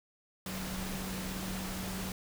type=tone in noise; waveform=sine; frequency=187.9 Hz; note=F#3; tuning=27 cents sharp; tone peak=-39 dBFS; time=0.46-2.12 s; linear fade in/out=2 ms; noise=pink; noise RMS=-40 dBFS; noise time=0.46-2.12 s; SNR=-2 dB; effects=none